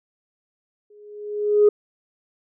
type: tone with exponential growth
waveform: sine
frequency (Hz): 416.5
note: G#4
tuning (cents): +5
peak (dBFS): -8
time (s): 0.9-1.69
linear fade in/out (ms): 5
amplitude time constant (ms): 170
effects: tanh soft clip ceiling -6 dBFS